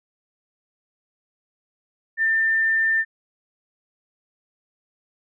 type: tone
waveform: sine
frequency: 1793 Hz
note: A6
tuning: 32 cents sharp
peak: -17 dBFS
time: 2.17-3.05 s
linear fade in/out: 50 ms
effects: none